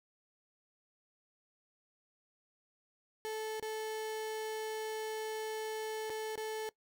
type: tone with dropouts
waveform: 35% pulse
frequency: 436.2 Hz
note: A4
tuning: 15 cents flat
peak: -35 dBFS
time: 3.25-6.69 s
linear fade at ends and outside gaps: 0 ms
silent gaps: 3.597-3.626 / 6.097-6.102 / 6.356-6.377 s
effects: noise-tail reverb RT60 0.1 s tail -21 dB re dry